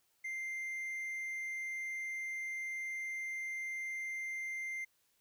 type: tone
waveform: triangle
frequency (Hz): 2093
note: C7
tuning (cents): 0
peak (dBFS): -36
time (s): 0.24-4.85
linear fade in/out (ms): 10
effects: white hiss -75 dBFS RMS until 5.2 s